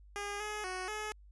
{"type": "tone with pitch steps", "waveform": "10% pulse", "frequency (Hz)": [407.2, 422.3, 369.6, 426], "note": ["G#4", "G#4", "F#4", "G#4"], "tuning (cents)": [-34, 29, -2, 44], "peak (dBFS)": -29, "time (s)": [0.16, 1.12], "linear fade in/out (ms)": 0, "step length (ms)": 240, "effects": ["added 50 Hz sine -54 dBFS peak until 1.31 s", "resampled to 24000 Hz"]}